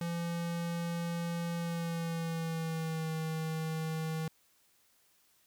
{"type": "tone with pitch glide", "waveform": "square", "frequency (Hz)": [170, 159.53], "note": ["F3", "D#3"], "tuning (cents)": [-46, 44], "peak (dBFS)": -34, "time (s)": [0.01, 4.28], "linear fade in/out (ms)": 2, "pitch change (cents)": -110, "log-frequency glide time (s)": [1.57, 3.11], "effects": ["white hiss -69 dBFS RMS until 5.46 s"]}